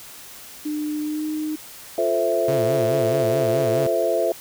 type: tone with pitch glide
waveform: sine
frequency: 301.1 to 307.4 Hz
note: D4 to D#4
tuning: +43 to -21 cents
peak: -23 dBFS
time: 0.65-1.56 s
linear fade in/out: 10 ms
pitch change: +36 cents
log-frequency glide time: 1.01-1.25 s
type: chord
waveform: sine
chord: F major seventh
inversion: none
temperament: equal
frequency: 349.2 / 440 / 523.3 / 659.3 Hz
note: F4 / A4 / C5 / E5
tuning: 0 / 0 / 0 / 0 cents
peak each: -26 / -25 / -24 / -21 dBFS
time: 1.98-4.32 s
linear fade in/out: 2 ms
type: tone with vibrato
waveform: sawtooth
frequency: 125.5 Hz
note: B2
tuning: 28 cents sharp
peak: -21 dBFS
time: 2.48-3.87 s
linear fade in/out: 5 ms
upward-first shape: sine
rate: 4.7 Hz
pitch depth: 220 cents each way
effects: white hiss -41 dBFS RMS until 4.4 s